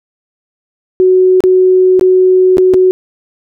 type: tone with dropouts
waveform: sine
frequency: 370.8 Hz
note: F#4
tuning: 4 cents sharp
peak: -4 dBFS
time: 1-2.91 s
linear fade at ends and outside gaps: 0 ms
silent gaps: 1.405-1.438 / 1.995-2.011 / 2.571-2.582 / 2.737-2.742 s
effects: none